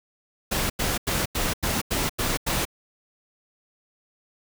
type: noise bursts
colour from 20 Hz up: pink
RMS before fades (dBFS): -25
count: 8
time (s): 0.51-2.653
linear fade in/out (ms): 10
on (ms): 190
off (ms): 89
effects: none